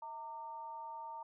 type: tone with amplitude modulation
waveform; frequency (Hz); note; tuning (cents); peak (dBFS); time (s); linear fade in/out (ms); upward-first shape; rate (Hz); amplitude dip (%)
sine; 915; A#5; -32; -40; 0.02-1.23; 5; sine; 270; 65
effects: none